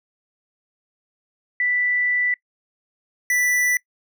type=tone pair in turn; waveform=sine / square; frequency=1975.5 / 1975.5 Hz; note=B6 / B6; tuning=0 / 0 cents; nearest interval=unison; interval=0 cents; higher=neither; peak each=-18 dBFS; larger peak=neither; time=1.6-2.34 / 3.3-3.77 s; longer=first; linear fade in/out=2 ms; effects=noise-tail reverb RT60 0.1 s tail -23 dB re dry